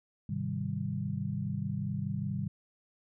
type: chord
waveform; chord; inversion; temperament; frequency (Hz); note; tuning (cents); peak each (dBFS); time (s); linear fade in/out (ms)
sine; Ab major seventh; none; equal; 103.83 / 130.81 / 155.56 / 196; Ab2 / C3 / Eb3 / G3; 0 / 0 / 0 / 0; -38 / -37 / -37 / -36; 0.29-2.48; 5
effects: none